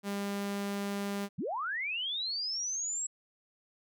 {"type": "tone", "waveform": "sawtooth", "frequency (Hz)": 200.7, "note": "G3", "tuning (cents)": 41, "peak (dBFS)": -29, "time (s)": [0.03, 1.29], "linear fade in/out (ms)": 50}
{"type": "linear sweep", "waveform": "sine", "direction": "up", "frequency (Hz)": [121, 7760], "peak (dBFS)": -32, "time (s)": [1.38, 3.07], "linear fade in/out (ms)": 10}
{"effects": []}